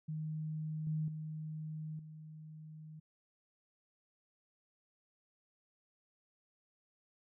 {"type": "tone with level steps", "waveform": "sine", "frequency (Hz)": 155.56, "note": "D#3", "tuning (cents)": 0, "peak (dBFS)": [-37, -33, -40, -48], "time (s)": [0.08, 3], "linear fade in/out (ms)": 10, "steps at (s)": [0.87, 1.08, 1.99], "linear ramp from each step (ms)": 2, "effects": []}